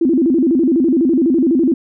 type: tone with vibrato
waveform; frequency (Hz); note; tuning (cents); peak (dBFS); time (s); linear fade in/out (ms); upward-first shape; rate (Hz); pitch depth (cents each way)
sine; 293.3; D4; -2; -10; 0.01-1.74; 5; square; 12; 230
effects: none